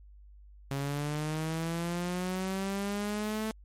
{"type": "linear sweep", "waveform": "sawtooth", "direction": "up", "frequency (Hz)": [136.9, 220], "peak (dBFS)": -27, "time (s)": [0.71, 3.51], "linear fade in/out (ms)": 0, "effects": ["added 50 Hz sine -50 dBFS peak until 3.64 s", "MP3 64 kbps"]}